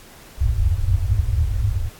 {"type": "low-pass noise", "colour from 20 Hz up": "white", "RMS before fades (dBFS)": -19, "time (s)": [0.37, 1.9], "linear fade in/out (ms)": 50, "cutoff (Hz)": 110, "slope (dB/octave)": 96, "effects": ["pink hiss -45 dBFS RMS until 1.99 s", "AAC 64 kbps"]}